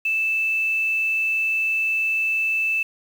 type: tone with quantisation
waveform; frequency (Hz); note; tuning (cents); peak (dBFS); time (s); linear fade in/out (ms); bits
sine; 2637; E7; 0; -19; 0.05-2.83; 5; 7
effects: none

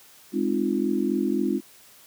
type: chord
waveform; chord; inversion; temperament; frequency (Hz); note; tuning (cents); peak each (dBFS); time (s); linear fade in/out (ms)
sine; F minor seventh; first; equal with one note detuned; 207.7 / 261.6 / 305.4 / 349.2; Ab3 / C4 / Eb4 / F4; 0 / 0 / -32 / 0; -27; 0.32-1.61; 50
effects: white hiss -52 dBFS RMS until 2.06 s + high-pass 80 Hz 12 dB/octave

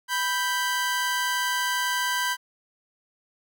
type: tone pair together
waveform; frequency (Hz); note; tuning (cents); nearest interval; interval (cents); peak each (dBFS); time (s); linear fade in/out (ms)
sawtooth; 987.8 / 1568; B5 / G6; 0 / 0; minor sixth; 800; -23; 0.08-2.37; 50
effects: none

